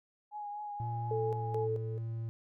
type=tone with vibrato; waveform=sine; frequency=830 Hz; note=G#5; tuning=1 cent flat; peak=-38 dBFS; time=0.31-1.68 s; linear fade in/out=50 ms; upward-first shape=triangle; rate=4.1 Hz; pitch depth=27 cents each way
type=tone with pitch glide; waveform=triangle; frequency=116.54 to 114.01 Hz; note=A#2 to A#2; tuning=0 to -38 cents; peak=-33 dBFS; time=0.8-2.29 s; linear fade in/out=0 ms; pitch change=-38 cents; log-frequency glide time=1.29-1.51 s
type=tone with tremolo; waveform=sine; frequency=440 Hz; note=A4; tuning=in tune; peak=-31 dBFS; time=1.11-1.98 s; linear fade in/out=2 ms; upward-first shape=square; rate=2.3 Hz; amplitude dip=70%
effects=none